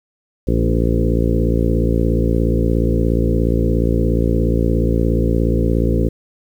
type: harmonic tone with a mistuned harmonic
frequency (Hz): 57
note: A#1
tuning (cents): -38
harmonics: 1 / 2 / 3 / 4 / 5 / 6 / 7 / 8 / 9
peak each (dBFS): -17 / -20 / -22 / -23 / -24 / -25 / -25 / -26 / -27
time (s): 0.47-6.09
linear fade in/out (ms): 10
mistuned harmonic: 5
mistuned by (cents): +16
effects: 8-bit